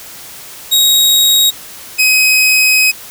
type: tone pair in turn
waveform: sawtooth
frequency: 3789 / 2529 Hz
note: A#7 / D#7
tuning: +27 / +28 cents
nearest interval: perfect fifth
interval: 699 cents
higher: first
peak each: -4 dBFS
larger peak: neither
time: 0.71-1.51 / 1.98-2.92 s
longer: second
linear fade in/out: 20 ms
effects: white hiss -32 dBFS RMS until 3.1 s